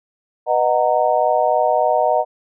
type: chord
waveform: sine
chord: B major seventh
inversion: none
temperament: just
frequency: 493.9 / 617.4 / 740.8 / 926 Hz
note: B4 / D#5 / F#5 / A#5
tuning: 0 / -14 / +2 / -12 cents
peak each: -22 / -17 / -18 / -21 dBFS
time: 0.46-2.25 s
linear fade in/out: 50 ms
effects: none